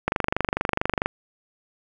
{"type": "click train", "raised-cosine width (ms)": 0.5, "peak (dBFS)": -6, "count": 25, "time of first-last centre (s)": [0.08, 1.06], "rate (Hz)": 24.5, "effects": ["8-bit"]}